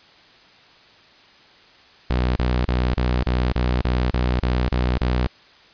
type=tone bursts; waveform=sawtooth; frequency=61.8 Hz; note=B1; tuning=2 cents sharp; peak=-14 dBFS; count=11; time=2.1-5.27 s; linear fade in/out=0 ms; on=260 ms; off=31 ms; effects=white hiss -50 dBFS RMS until 5.73 s + resampled to 11025 Hz